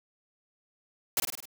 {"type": "noise with echo", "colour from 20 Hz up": "white", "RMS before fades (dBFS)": -26, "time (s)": [1.17, 1.2], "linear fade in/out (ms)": 2, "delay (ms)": 51, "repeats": 5, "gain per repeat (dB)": -4, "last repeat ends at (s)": 1.455, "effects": []}